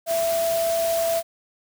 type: tone in noise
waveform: sine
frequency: 666 Hz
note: E5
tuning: 18 cents sharp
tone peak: -20 dBFS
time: 0.06-1.23 s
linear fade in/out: 50 ms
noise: white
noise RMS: -31 dBFS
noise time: 0.06-1.23 s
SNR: +8 dB
effects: none